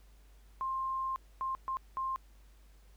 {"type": "tone bursts at uneven times", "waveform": "sine", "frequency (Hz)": 1057, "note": "C6", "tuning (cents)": 17, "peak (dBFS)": -32, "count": 4, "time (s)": [[0.61, 1.16], [1.41, 1.55], [1.68, 1.77], [1.97, 2.16]], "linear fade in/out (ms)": 0, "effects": ["added 50 Hz sine -56 dBFS peak until 2.96 s", "pink hiss -68 dBFS RMS until 2.96 s"]}